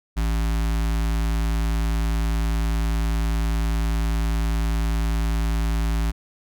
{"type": "tone with notch filter", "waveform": "square", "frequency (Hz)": 55, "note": "A1", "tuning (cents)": 0, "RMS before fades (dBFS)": -22, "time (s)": [0.16, 6.12], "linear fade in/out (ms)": 20, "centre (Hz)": 490, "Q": 1.4, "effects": []}